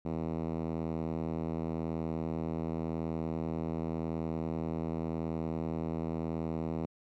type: tone with band-pass filter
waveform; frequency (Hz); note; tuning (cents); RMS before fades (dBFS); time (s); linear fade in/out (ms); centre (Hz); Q
5% pulse; 80.9; E2; -32; -35; 0.05-6.86; 5; 190; 0.93
effects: none